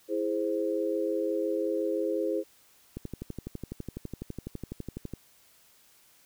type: chord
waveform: sine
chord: E augmented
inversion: none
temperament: equal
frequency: 329.6 / 415.3 / 523.3 Hz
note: E4 / G#4 / B#4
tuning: 0 / 0 / 0 cents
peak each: -31 dBFS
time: 0.08-2.44 s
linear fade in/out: 50 ms
type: click train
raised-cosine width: 3 ms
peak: -23 dBFS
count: 27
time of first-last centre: 2.97-5.137 s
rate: 12 Hz
effects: white hiss -61 dBFS RMS until 6.25 s